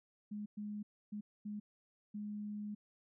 sine tone bursts at uneven times, 208.5 Hz, G#3, 7 cents sharp, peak -40 dBFS, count 5, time 0.31-0.46 / 0.57-0.83 / 1.12-1.21 / 1.45-1.6 / 2.14-2.75 s, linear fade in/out 10 ms, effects none

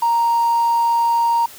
triangle tone with hard clipping, 932.3 Hz, A#5, in tune, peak -14 dBFS, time 0.02-1.46 s, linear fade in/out 5 ms, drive 4 dB, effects white hiss -40 dBFS RMS until 1.58 s

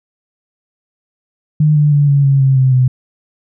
sine tone with pitch steps, 152 / 148.27 / 144.63 / 141.09 / 137.62 / 134.25 / 130.96 / 127.74 Hz, D#3 / D3 / D3 / C#3 / C#3 / C3 / C3 / C3, -40 / +17 / -26 / +31 / -12 / +45 / +2 / -41 cents, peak -7 dBFS, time 1.6-2.88 s, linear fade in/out 5 ms, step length 160 ms, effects none

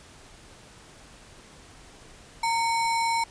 sine tone with sample-and-hold, 919 Hz, A#5, 25 cents flat, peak -22 dBFS, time 2.43-3.24 s, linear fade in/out 5 ms, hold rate 3150 Hz, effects pink hiss -50 dBFS RMS until 3.3 s + resampled to 22050 Hz

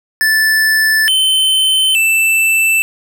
square tone with pitch steps, 1754 / 3071 / 2655 Hz, A6 / G7 / E7, -6 / -36 / +12 cents, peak -10 dBFS, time 0.21-2.82 s, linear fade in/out 0 ms, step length 870 ms, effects none

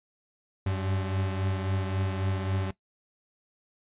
40% pulse beating tone pair, 94.9 / 98.6 Hz, F#2 / G2, +44 / +11 cents, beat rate 3.7 Hz, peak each -27 / -34 dBFS, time 0.66-2.71 s, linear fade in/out 5 ms, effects noise-tail reverb RT60 0.1 s tail -18 dB re dry + resampled to 8000 Hz

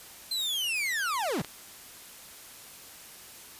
40% pulse linear sweep, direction down, 4156 to 116.54 Hz, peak -27 dBFS, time 0.31-1.42 s, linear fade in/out 5 ms
clicks, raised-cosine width 0.2 ms, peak -21 dBFS, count 2, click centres 1.398 / 1.447 s
effects white hiss -48 dBFS RMS until 3.59 s + resampled to 32000 Hz

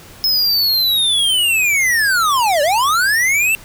square linear two-way sweep, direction down then up, 5200 to 554.4 to 2718 Hz, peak -13 dBFS, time 0.24-3.55 s, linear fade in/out 0 ms, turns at 2.62 s, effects added 101 Hz sine -46 dBFS peak until 3.64 s + pink hiss -40 dBFS RMS until 3.64 s

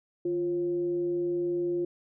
sine tone with frequency modulation, 349.2 Hz, F4, in tune, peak -26 dBFS, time 0.25-1.85 s, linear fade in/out 5 ms, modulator 192 Hz, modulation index 0.28, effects none

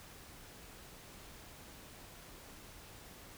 silence, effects pink hiss -54 dBFS RMS until 3.37 s

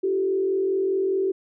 sine tone with frequency modulation, 383.2 Hz, G4, 39 cents flat, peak -20 dBFS, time 0.03-1.32 s, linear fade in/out 10 ms, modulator 44.9 Hz, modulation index 0.61, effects none

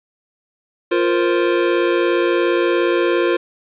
square chord, F suspended fourth, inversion none, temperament equal, 349.2 / 466.2 / 523.3 Hz, F4 / Bb4 / C5, 0 / 0 / 0 cents, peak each -17 / -21 / -22 dBFS, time 0.91-3.37 s, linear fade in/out 10 ms, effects resampled to 8000 Hz + 7-bit

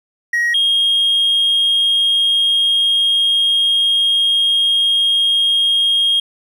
triangle tone pair in turn, 1894 / 3247 Hz, A#6 / G#7, +27 / -40 cents, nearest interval major sixth, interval 933 cents, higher second, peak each -11 / -9 dBFS, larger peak second, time 0.33-0.54 / 0.54-6.2 s, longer second, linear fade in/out 5 ms, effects tanh soft clip ceiling -7 dBFS

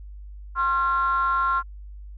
triangle ring-modulated tone, 155.56 Hz, D#3, in tune, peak -14 dBFS, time 0.55-1.63 s, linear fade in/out 50 ms, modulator 1220 Hz, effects tanh soft clip ceiling -11 dBFS + added 50 Hz sine -37 dBFS peak until 2.17 s

